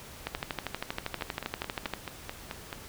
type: two click trains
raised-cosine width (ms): 0.3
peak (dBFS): -15 / -19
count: 22 / 8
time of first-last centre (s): 0.27-1.937 / 1.21-2.728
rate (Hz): 12.6 / 4.61
effects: pink hiss -47 dBFS RMS until 2.88 s